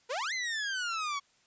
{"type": "exponential two-way sweep", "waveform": "sawtooth", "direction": "up then down", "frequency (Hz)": [449.9, 2093, 1106], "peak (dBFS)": -28, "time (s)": [0.09, 1.2], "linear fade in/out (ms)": 20, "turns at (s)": 0.33, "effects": ["white hiss -67 dBFS RMS until 1.46 s", "resampled to 16000 Hz"]}